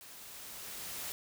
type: noise with level ramp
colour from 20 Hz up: white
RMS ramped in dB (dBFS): -52 to -40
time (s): 0.01-1.12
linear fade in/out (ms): 0
effects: none